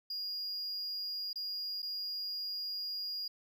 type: tone with dropouts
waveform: triangle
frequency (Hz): 4852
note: D#8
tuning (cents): -44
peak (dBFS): -35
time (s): 0.1-3.28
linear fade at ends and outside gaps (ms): 5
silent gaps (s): 1.331-1.357 / 1.821-1.827
effects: none